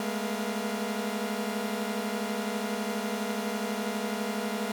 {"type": "tone cluster", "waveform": "sawtooth", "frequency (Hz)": [207.1, 219.2, 242.2, 479.1, 692], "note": ["G#3", "A3", "B3", "A#4", "F5"], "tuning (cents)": [-5, -6, -34, 47, -16], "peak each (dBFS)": [-29, -32, -36, -34, -35], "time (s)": [0, 4.72], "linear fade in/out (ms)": 2, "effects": []}